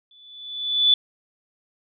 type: tone with exponential growth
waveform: sine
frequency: 3473 Hz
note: A7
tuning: 23 cents flat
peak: -11 dBFS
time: 0.11-0.94 s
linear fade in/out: 2 ms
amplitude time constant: 180 ms
effects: none